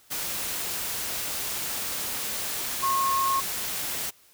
sine tone in noise, 1083 Hz, C#6, 41 cents flat, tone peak -22 dBFS, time 2.82-3.41 s, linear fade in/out 20 ms, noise white, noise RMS -31 dBFS, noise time 0.1-4.11 s, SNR +6 dB, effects white hiss -58 dBFS RMS until 4.33 s

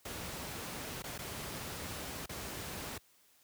pink noise with dropouts, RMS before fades -42 dBFS, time 0.05-2.98 s, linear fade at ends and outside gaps 5 ms, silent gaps 1.023-1.039 / 1.18-1.188 / 2.26-2.292 s, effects white hiss -67 dBFS RMS until 3.43 s + high-pass 60 Hz 12 dB/octave

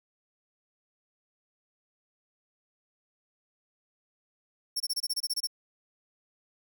sawtooth tone bursts, 5460 Hz, F8, 40 cents flat, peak -25 dBFS, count 11, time 4.76-5.472 s, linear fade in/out 10 ms, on 42 ms, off 25 ms, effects none

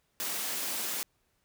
white high-pass noise, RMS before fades -34 dBFS, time 0.2-1.03 s, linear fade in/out 0 ms, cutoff 170 Hz, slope 24 dB/octave, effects pink hiss -74 dBFS RMS until 1.44 s

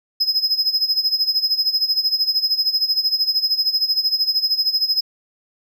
triangle tone with tremolo, 5090 Hz, D#8, 39 cents sharp, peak -12 dBFS, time 0.2-5.01 s, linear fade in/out 10 ms, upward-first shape sine, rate 13 Hz, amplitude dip 80%, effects none

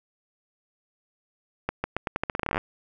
accelerating click train, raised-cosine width 0.5 ms, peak -11 dBFS, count 18, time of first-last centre 1.69-2.579 s, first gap 150 ms, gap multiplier 0.84, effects none

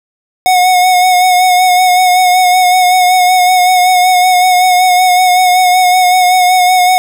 square tone with vibrato, 731 Hz, F#5, 21 cents flat, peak -6 dBFS, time 0.46-6.98 s, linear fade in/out 0 ms, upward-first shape sine, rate 5.3 Hz, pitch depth 29 cents each way, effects 7-bit

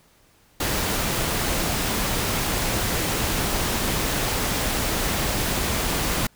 pink noise, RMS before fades -24 dBFS, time 0.6-6.27 s, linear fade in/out 5 ms, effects pink hiss -58 dBFS RMS until 6.35 s

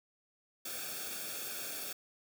white noise with comb filter, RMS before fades -41 dBFS, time 0.65-1.93 s, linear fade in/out 5 ms, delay 1 ms, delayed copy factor -0.75, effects none

